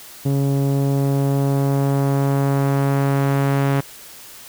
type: tone with low-pass filter sweep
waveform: sawtooth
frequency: 138.59 Hz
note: C#3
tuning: in tune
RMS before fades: -18 dBFS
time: 0.25-3.81 s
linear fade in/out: 10 ms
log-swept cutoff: 430 to 2200 Hz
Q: 0.81
effects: white hiss -40 dBFS RMS until 4.48 s